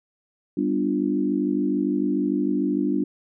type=chord; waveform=sine; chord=G dominant seventh; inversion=none; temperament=equal with one note detuned; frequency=196 / 246.9 / 293.7 / 346.8 Hz; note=G3 / B3 / D4 / F4; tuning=0 / 0 / 0 / -12 cents; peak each=-27 / -27 / -23 / -28 dBFS; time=0.57-3.04 s; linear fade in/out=5 ms; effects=none